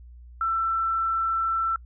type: tone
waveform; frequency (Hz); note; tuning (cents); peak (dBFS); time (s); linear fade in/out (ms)
sine; 1337; E6; +24; -22; 0.41-1.76; 2
effects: noise-tail reverb RT60 0.1 s tail -26 dB re dry + added 60 Hz sine -43 dBFS peak until 1.85 s